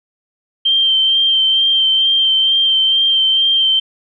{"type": "tone with vibrato", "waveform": "sine", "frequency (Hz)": 3142, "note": "G7", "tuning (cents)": 3, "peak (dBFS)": -10, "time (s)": [0.65, 3.8], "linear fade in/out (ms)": 10, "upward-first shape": "sine", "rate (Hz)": 2.2, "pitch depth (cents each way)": 18, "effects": []}